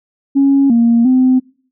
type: tone with pitch steps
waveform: sine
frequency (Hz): 276 / 233.4 / 256.9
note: C#4 / A#3 / C4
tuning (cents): -7 / +2 / -32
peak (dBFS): -6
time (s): 0.35-1.4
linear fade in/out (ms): 20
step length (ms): 350
effects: noise-tail reverb RT60 0.5 s tail -24 dB re dry + tanh soft clip ceiling -3 dBFS